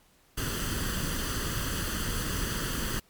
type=noise with comb filter; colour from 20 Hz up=pink; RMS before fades=-31 dBFS; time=0.37-3 s; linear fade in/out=10 ms; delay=0.65 ms; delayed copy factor=+0.7; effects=pink hiss -63 dBFS RMS until 3.09 s + MP3 96 kbps